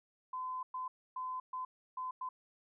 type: tone bursts at uneven times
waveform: sine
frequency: 1021 Hz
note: C6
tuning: 43 cents flat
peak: -37 dBFS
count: 6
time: 0.33-0.63 / 0.74-0.88 / 1.16-1.4 / 1.53-1.65 / 1.97-2.11 / 2.21-2.29 s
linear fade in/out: 5 ms
effects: none